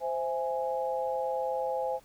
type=chord; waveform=sine; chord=C augmented; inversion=none; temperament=equal with one note detuned; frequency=520.5 / 659.3 / 830.6 Hz; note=C5 / E5 / G#5; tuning=-9 / 0 / 0 cents; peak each=-31 / -36 / -33 dBFS; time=0-2 s; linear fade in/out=50 ms; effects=pink hiss -60 dBFS RMS until 2.04 s